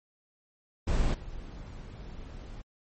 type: noise with level steps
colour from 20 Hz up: brown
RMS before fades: -26 / -42 dBFS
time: 0.87-2.62 s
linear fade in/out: 10 ms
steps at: 1.14 s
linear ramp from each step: 5 ms
effects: MP3 32 kbps